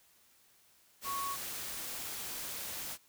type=tone in noise; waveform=sine; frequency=1108.7 Hz; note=C#6; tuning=in tune; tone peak=-35 dBFS; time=1.04-1.37 s; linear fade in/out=50 ms; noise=white; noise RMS=-41 dBFS; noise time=1.01-2.98 s; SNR=+3 dB; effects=white hiss -66 dBFS RMS until 3.08 s